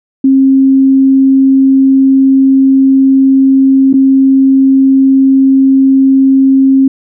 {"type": "tone with dropouts", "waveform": "sine", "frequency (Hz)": 268.1, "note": "C4", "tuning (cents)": 42, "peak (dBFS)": -3, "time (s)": [0.24, 6.88], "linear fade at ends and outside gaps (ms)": 5, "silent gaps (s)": [3.93, 3.938], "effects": []}